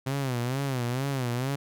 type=tone with vibrato; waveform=sawtooth; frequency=129.4 Hz; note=C3; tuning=19 cents flat; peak=-23 dBFS; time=0.06-1.56 s; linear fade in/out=10 ms; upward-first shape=sine; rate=2.2 Hz; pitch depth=140 cents each way; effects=none